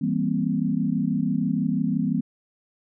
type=chord; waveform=sine; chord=C dominant seventh; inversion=first; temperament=just; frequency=163.52 / 196.22 / 235.5 / 261.6 Hz; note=E3 / G3 / Bb3 / C4; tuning=-14 / +2 / +18 / 0 cents; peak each=-27 / -26 / -26 / -27 dBFS; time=0.01-2.21 s; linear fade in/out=10 ms; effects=none